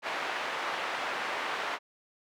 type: band-pass noise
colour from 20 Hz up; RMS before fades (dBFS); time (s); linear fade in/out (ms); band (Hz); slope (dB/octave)
pink; -34; 0.02-1.79; 50; 770 to 2300; 12
effects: none